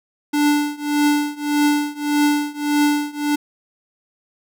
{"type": "tone with tremolo", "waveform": "square", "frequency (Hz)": 293.7, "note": "D4", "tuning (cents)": 0, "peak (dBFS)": -13, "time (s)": [0.33, 3.36], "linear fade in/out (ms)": 10, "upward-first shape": "triangle", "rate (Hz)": 1.7, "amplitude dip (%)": 95, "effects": []}